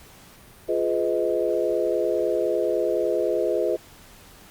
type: chord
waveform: sine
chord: F half-diminished seventh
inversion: none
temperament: just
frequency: 349.2 / 419.1 / 502.9 / 628.6 Hz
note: F4 / Ab4 / Cb5 / Eb5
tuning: 0 / +16 / +31 / +18 cents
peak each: -26 dBFS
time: 0.68-3.77 s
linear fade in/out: 20 ms
effects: pink hiss -49 dBFS RMS until 4.5 s + Opus 48 kbps